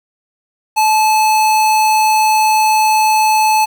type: tone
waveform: square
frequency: 866 Hz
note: A5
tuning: 28 cents flat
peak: -10 dBFS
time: 0.76-3.66 s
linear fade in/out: 20 ms
effects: 7-bit